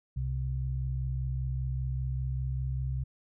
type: tone pair together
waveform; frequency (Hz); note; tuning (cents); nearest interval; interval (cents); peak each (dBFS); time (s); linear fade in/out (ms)
sine; 64.9 / 130; C2 / C3; -13 / -11; octave; 1202; -32 / -32; 0.16-3.04; 10
effects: none